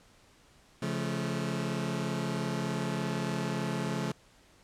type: chord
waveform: sawtooth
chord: Db augmented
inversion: none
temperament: just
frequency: 138.59 / 173.24 / 216.5 Hz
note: Db3 / F3 / A3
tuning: 0 / -14 / -28 cents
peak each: -31 dBFS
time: 0.82-4.12 s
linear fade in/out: 5 ms
effects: pink hiss -61 dBFS RMS until 4.63 s + low-pass 9000 Hz 12 dB/octave